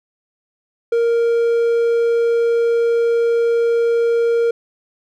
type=tone; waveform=triangle; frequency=466.2 Hz; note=A#4; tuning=in tune; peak=-11 dBFS; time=0.92-4.51 s; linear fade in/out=5 ms; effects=none